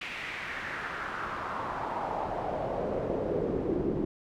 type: noise with band-pass filter sweep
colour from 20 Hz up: brown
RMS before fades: -33 dBFS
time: 0.01-4.05 s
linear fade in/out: 5 ms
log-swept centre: 2500 to 310 Hz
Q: 2.9
effects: none